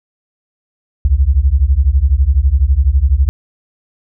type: beating tone pair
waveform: sine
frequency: 62.2 / 74.2 Hz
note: B1 / D2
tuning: +13 / +18 cents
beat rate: 12 Hz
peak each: -11 dBFS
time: 1.05-3.29 s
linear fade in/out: 0 ms
effects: none